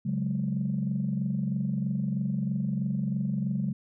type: chord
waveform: sine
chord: C# suspended fourth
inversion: none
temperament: just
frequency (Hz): 138.59 / 184.79 / 207.9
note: C#3 / F#3 / G#3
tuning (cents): 0 / -2 / +2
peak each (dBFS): -30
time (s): 0.05-3.73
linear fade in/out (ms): 10
effects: tanh soft clip ceiling -18 dBFS